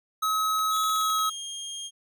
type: tone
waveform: square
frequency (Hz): 1280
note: D#6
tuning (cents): +49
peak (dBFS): -24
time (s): 0.22-1.3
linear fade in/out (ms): 10
type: clicks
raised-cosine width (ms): 0.2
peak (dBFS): -28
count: 8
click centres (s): 0.591 / 0.766 / 0.839 / 0.896 / 0.961 / 1.013 / 1.101 / 1.19
type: tone with pitch glide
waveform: 25% pulse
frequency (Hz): 3416 to 3224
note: G#7 to G7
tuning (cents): +48 to +48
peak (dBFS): -30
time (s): 0.7-1.91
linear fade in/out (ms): 50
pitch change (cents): -100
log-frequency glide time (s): 0.87-1.36
effects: none